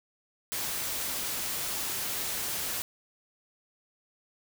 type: noise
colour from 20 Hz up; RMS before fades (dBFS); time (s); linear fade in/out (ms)
white; -33; 0.52-2.82; 0
effects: none